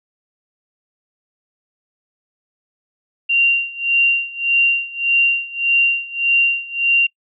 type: tone with tremolo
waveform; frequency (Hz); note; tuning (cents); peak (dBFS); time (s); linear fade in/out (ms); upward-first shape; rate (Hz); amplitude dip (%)
sine; 2768; F7; -16; -10; 3.29-7.07; 10; sine; 1.7; 90
effects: noise-tail reverb RT60 0.1 s tail -26 dB re dry